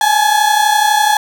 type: tone pair together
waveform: 35% pulse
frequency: 830.6 / 862.6 Hz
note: G#5 / A5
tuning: 0 / -35 cents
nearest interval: minor second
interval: 65 cents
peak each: -11 dBFS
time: 0.01-1.17 s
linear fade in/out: 2 ms
effects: 7-bit